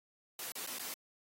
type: noise with dropouts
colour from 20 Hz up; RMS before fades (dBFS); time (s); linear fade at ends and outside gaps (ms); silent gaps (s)
white; -42; 0.39-0.94; 2; 0.52-0.553 / 0.665-0.673 / 0.786-0.794
effects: high-pass 200 Hz 12 dB/octave + AAC 48 kbps